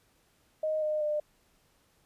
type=tone with pitch steps; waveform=sine; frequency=622.3 / 611.3 / 600.4 Hz; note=D#5 / D#5 / D5; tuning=0 / -31 / +38 cents; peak=-27 dBFS; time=0.63-1.2 s; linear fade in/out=5 ms; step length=190 ms; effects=pink hiss -68 dBFS RMS until 2.05 s + resampled to 32000 Hz